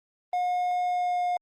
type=tone with pitch glide; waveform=triangle; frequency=719 to 714 Hz; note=F#5 to F5; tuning=-50 to +38 cents; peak=-22 dBFS; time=0.33-1.37 s; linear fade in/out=2 ms; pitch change=-12 cents; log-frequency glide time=0.84-1.24 s; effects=Opus 32 kbps